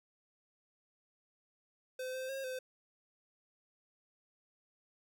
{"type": "tone with pitch steps", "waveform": "square", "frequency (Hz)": [513, 519, 539, 514], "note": ["C5", "C5", "C#5", "C5"], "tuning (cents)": [-34, -14, -49, -31], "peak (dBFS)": -39, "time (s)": [1.99, 2.59], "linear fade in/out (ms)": 5, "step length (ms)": 150, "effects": []}